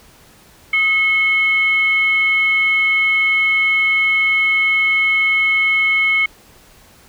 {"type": "tone with frequency modulation", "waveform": "sine", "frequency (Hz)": 2184, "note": "C#7", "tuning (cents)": -26, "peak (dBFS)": -12, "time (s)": [0.73, 6.26], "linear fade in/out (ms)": 5, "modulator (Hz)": 917, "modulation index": 0.37, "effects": ["pink hiss -47 dBFS RMS until 7.08 s"]}